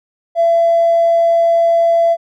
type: tone with tanh clipping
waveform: triangle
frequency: 673 Hz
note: E5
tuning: 36 cents sharp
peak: -8 dBFS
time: 0.35-2.17 s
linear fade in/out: 50 ms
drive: 1 dB
effects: none